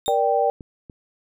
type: tone with exponential decay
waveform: sawtooth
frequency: 3676 Hz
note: A#7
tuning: 25 cents flat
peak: -23 dBFS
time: 0.06-0.21 s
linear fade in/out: 0 ms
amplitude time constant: 31 ms
type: chord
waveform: sine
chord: G minor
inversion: first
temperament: just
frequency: 470.4 / 588 / 784 Hz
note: Bb4 / D5 / G5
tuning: +16 / +2 / 0 cents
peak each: -22 / -22 / -20 dBFS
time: 0.08-0.5 s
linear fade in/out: 0 ms
type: clicks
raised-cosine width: 3 ms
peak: -25 / -27 dBFS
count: 2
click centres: 0.608 / 0.898 s
effects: none